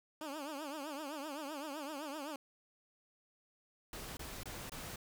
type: tone with vibrato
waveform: 15% pulse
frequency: 293.7 Hz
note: D4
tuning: in tune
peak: -35 dBFS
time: 0.21-2.36 s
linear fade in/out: 2 ms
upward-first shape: triangle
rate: 7.8 Hz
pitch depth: 170 cents each way
type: noise bursts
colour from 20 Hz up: pink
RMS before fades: -46 dBFS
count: 4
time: 3.93-4.959 s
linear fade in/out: 2 ms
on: 240 ms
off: 23 ms
effects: none